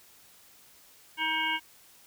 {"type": "harmonic tone", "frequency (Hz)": 316.6, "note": "D#4", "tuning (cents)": 30, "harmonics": [1, 3, 5, 7, 9, 10], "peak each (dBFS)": [-42, -32, -34, -31, -33, -39], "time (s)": [1.17, 1.6], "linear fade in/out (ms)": 50, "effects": ["white hiss -57 dBFS RMS until 2.06 s"]}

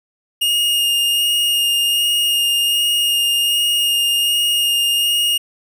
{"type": "tone with vibrato", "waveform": "45% pulse", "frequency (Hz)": 2843, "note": "F7", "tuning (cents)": 30, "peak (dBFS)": -14, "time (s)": [0.41, 5.38], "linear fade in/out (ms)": 10, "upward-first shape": "sine", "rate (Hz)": 1.3, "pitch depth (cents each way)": 10, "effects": ["9-bit"]}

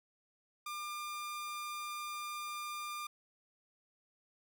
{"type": "tone", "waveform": "sawtooth", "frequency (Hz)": 1199, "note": "D6", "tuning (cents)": 36, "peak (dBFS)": -36, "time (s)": [0.66, 3.07], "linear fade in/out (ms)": 5, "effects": []}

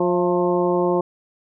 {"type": "harmonic tone with a mistuned harmonic", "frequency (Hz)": 177.7, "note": "F3", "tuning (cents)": 30, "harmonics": [1, 2, 3, 4, 5, 6], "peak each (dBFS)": [-25, -19, -23, -28, -27, -29], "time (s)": [0, 1.01], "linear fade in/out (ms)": 5, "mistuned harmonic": 4, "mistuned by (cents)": -57, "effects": []}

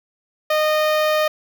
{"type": "tone with notch filter", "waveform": "sawtooth", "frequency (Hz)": 615, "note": "D#5", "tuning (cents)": -20, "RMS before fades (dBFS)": -18, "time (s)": [0.5, 1.28], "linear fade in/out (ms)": 5, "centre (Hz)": 8300, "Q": 0.72, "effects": []}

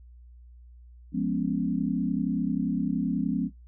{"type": "chord", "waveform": "sine", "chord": "C# dominant seventh", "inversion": "first", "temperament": "equal", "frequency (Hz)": [174.61, 207.7, 246.9, 277.2], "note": ["E#3", "G#3", "B3", "C#4"], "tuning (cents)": [0, 0, 0, 0], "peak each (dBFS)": -30, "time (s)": [1.12, 3.5], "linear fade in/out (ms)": 50, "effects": ["noise-tail reverb RT60 0.2 s tail -19 dB re dry", "added 60 Hz sine -47 dBFS peak until 3.67 s"]}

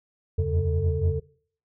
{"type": "tone cluster", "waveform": "sine", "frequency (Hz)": [81.8, 87.6, 92, 139.3, 445], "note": ["E2", "F2", "F#2", "C#3", "A4"], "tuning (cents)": [-13, 6, -9, 9, 20], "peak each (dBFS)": [-26, -26, -28, -29, -28], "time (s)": [0.38, 1.2], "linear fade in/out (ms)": 10, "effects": ["noise-tail reverb RT60 0.5 s tail -20 dB re dry", "tanh soft clip ceiling -13 dBFS"]}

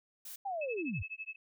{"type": "noise", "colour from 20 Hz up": "blue", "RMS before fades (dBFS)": -46, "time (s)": [0.25, 0.36], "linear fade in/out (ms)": 5}
{"type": "linear sweep", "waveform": "sine", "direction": "down", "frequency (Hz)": [817, 66.4], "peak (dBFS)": -34, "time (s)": [0.45, 1.03], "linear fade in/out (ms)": 10}
{"type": "tone with tremolo", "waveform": "sine", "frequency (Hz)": 2598, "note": "E7", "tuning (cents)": -26, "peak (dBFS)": -37, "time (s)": [0.61, 1.36], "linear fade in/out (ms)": 5, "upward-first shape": "sine", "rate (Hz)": 12, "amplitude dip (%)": 100}
{"effects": []}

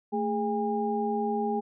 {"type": "tone cluster", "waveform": "sine", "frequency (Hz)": [221.2, 413.9, 811], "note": ["A3", "G#4", "G#5"], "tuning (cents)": [9, -6, -41], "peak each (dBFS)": -30, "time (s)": [0.12, 1.61], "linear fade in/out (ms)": 20, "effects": []}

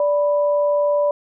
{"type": "tone pair together", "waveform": "sine", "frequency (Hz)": [584, 987], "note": ["D5", "B5"], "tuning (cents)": [-10, -1], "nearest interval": "major sixth", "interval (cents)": 909, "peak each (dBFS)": [-15, -26], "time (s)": [0, 1.11], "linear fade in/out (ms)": 2, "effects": []}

